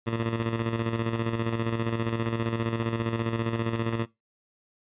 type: tone with tremolo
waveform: 15% pulse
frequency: 114.6 Hz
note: A#2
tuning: 29 cents flat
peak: -18 dBFS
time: 0.06-4.06 s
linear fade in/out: 20 ms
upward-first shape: square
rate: 15 Hz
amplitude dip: 50%
effects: noise-tail reverb RT60 0.2 s tail -20 dB re dry + resampled to 8000 Hz